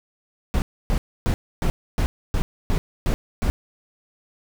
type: noise bursts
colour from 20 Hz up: brown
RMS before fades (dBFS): -20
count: 9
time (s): 0.54-3.5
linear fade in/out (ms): 0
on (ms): 80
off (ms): 280
effects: none